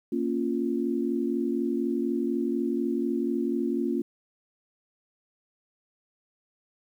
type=chord; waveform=sine; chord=Bb minor; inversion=none; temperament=equal; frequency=233.1 / 277.2 / 349.2 Hz; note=Bb3 / Db4 / F4; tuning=0 / 0 / 0 cents; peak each=-29 dBFS; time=0.12-4.02 s; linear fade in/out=5 ms; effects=10-bit